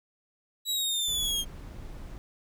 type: linear sweep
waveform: sawtooth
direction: down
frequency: 3914 to 3196 Hz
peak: -24 dBFS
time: 0.65-1.45 s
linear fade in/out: 50 ms
type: noise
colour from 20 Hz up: brown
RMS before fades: -41 dBFS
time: 1.08-2.18 s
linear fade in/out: 0 ms
effects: none